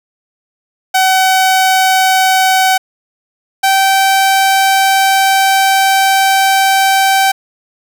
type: tone pair in turn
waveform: sawtooth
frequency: 756 / 774.6 Hz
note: F#5 / G5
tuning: +37 / -21 cents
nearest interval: unison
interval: 42 cents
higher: second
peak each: -4 dBFS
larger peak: neither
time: 0.94-2.78 / 3.63-7.32 s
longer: second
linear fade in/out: 10 ms
effects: none